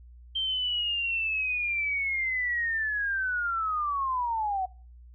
sine linear sweep, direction down, 3148 to 732 Hz, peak -26 dBFS, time 0.35-4.66 s, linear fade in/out 10 ms, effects noise-tail reverb RT60 0.4 s tail -23 dB re dry + added 60 Hz sine -47 dBFS peak until 5.14 s

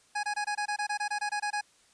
25% pulse tone bursts, 830.6 Hz, G#5, in tune, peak -25 dBFS, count 14, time 0.15-1.612 s, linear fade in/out 10 ms, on 84 ms, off 22 ms, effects white hiss -63 dBFS RMS until 1.93 s + resampled to 22050 Hz

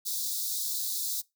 white high-pass noise, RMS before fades -32 dBFS, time 0.05-1.22 s, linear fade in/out 20 ms, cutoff 3600 Hz, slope 96 dB/octave, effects noise-tail reverb RT60 0.2 s tail -22 dB re dry

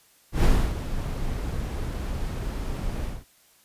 brown noise with ADSR envelope, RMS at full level -17 dBFS, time 0.32-3.25 s, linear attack 120 ms, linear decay 290 ms, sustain -12 dB, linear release 200 ms, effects white hiss -59 dBFS RMS until 3.64 s + resampled to 32000 Hz

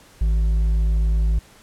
sine tone with hard clipping, 53.8 Hz, A1, 38 cents flat, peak -17 dBFS, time 0.21-1.39 s, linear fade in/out 5 ms, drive 4 dB, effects pink hiss -50 dBFS RMS until 1.62 s + low-pass 12000 Hz 12 dB/octave

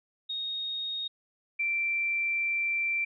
sine tone pair in turn, 3729 / 2349 Hz, A#7 / D7, 0 / 0 cents, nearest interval minor sixth, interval 800 cents, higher first, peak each -31 / -26 dBFS, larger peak second, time 0.29-1.08 / 1.59-3.05 s, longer second, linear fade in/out 10 ms, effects none

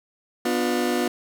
30% pulse chord, B diminished, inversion none, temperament just, 246.9 / 296.3 / 355.6 Hz, B3 / D4 / F4, 0 / +15 / +31 cents, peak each -22 / -27 / -22 dBFS, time 0.45-1.08 s, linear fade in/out 5 ms, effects none

